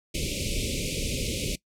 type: band-stop noise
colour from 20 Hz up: pink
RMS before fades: -29 dBFS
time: 0.14-1.56 s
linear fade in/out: 10 ms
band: 580 to 2200 Hz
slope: 96 dB/octave
effects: noise-tail reverb RT60 0.1 s tail -20 dB re dry + low-pass 10000 Hz 12 dB/octave